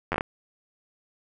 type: slowing click train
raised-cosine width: 0.5 ms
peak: -11 dBFS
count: 6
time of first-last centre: 0.12-0.209 s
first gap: 10 ms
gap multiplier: 1.29
effects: 8-bit